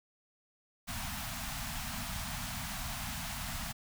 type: band-stop noise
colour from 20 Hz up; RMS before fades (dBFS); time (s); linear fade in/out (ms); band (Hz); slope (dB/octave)
pink; -39; 0.87-3.73; 20; 260 to 640; 96
effects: none